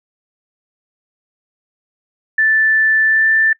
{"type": "tone with pitch glide", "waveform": "sine", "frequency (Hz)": [1760, 1772.2], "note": ["A6", "A6"], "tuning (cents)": [0, 12], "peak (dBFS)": -10, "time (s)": [2.38, 3.53], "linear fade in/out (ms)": 5, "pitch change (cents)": 12, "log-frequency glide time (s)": [3.05, 3.28], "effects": ["noise-tail reverb RT60 0.1 s tail -22 dB re dry"]}